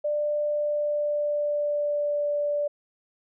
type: tone with pitch glide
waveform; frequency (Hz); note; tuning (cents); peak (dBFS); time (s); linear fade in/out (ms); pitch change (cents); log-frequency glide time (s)
sine; 593 to 584.5; D5 to D5; +17 to -8; -23; 0.04-2.68; 10; -25; 0.43-2.31
effects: none